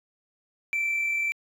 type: tone with amplitude modulation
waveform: triangle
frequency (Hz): 2336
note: D7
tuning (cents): -10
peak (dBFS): -20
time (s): 0.73-1.32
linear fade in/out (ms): 0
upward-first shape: sine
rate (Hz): 40.7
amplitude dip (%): 35
effects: tanh soft clip ceiling -19 dBFS